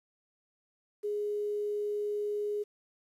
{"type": "tone with quantisation", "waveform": "sine", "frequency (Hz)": 415.3, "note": "G#4", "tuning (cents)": 0, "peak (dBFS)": -30, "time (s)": [1.03, 2.64], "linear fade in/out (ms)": 20, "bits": 10, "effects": ["resampled to 32000 Hz"]}